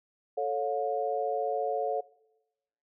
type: chord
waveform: sine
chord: A augmented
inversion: none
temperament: equal with one note detuned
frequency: 440 / 554.4 / 714.4 Hz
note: A4 / C#5 / E#5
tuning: 0 / 0 / +39 cents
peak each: -32 dBFS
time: 0.37-2.01 s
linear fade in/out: 10 ms
effects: noise-tail reverb RT60 0.9 s tail -21 dB re dry